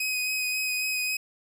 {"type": "tone with vibrato", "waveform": "sawtooth", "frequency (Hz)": 2515, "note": "D#7", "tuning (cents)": 18, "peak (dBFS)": -23, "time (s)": [0, 1.17], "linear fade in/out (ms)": 5, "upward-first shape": "sine", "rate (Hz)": 3.7, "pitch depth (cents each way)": 14, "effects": ["9-bit"]}